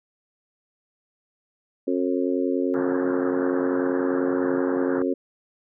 harmonic tone, 90.3 Hz, F#2, 42 cents flat, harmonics 3 / 4 / 5 / 6, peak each -24 / -26 / -28 / -30 dBFS, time 1.87-5.14 s, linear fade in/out 10 ms
white band-pass noise, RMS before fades -34 dBFS, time 2.74-5.02 s, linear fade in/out 0 ms, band 120 to 1700 Hz, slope 96 dB/octave
effects none

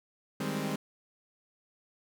sawtooth chord, Ab major seventh, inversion second, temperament equal, 155.56 / 196 / 207.7 / 261.6 Hz, Eb3 / G3 / Ab3 / C4, 0 / 0 / 0 / 0 cents, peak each -33 dBFS, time 0.4-0.76 s, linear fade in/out 5 ms, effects none

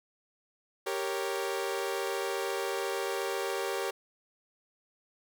sawtooth chord, G diminished, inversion none, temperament equal, 392 / 466.2 / 554.4 Hz, G4 / Bb4 / Db5, 0 / 0 / 0 cents, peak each -30 / -32 / -33 dBFS, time 0.86-3.91 s, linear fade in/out 10 ms, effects none

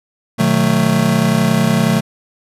square chord, B dominant seventh, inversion none, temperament just, 123.47 / 154.34 / 185.21 / 222.2 Hz, B2 / D#3 / F#3 / A3, 0 / -14 / +2 / +17 cents, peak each -21 / -18 / -18 / -16 dBFS, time 0.38-2.01 s, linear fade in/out 20 ms, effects resampled to 32000 Hz

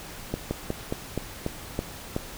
slowing click train, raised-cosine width 2 ms, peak -13 dBFS, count 8, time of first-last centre 0.34-2.164 s, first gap 170 ms, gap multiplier 1.14, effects pink hiss -41 dBFS RMS until 2.37 s

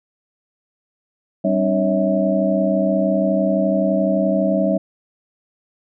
sine tone cluster, 193.2 / 267.8 / 299.3 / 557 / 649 Hz, G3 / C4 / D4 / C#5 / E5, -25 / +40 / +33 / +8 / -27 cents, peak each -19 / -26 / -23 / -22 / -20 dBFS, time 1.44-4.78 s, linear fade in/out 10 ms, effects none

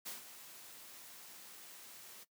white noise with ADSR envelope, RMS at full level -43 dBFS, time 0.05-2.25 s, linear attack 19 ms, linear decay 140 ms, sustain -11 dB, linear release 26 ms, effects noise-tail reverb RT60 0.1 s tail -17 dB re dry + high-pass 150 Hz 12 dB/octave

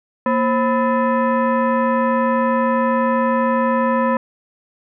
sine tone with frequency modulation, 233.1 Hz, A#3, in tune, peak -14 dBFS, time 0.26-4.17 s, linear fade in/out 2 ms, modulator 765 Hz, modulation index 1.4, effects none

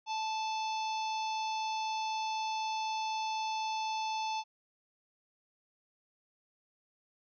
harmonic tone, 876 Hz, A5, 8 cents flat, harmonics 1 / 3 / 4 / 5 / 6 / 7, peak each -33 / -43 / -45 / -47 / -49 / -50 dBFS, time 0.06-4.44 s, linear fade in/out 50 ms, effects none

